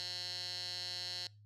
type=tone with band-pass filter; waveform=15% pulse; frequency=179.2 Hz; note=F3; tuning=45 cents sharp; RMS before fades=-42 dBFS; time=0-1.27 s; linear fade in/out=0 ms; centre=4400 Hz; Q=6.2; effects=noise-tail reverb RT60 0.3 s tail -22 dB re dry + added 104 Hz sine -57 dBFS peak until 1.45 s